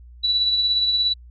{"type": "tone with tremolo", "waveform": "sine", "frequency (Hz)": 3944, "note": "B7", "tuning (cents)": -3, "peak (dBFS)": -15, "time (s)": [0.23, 1.14], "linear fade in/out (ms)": 20, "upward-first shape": "triangle", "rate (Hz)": 17, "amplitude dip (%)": 45, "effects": ["added 60 Hz sine -41 dBFS peak until 1.3 s"]}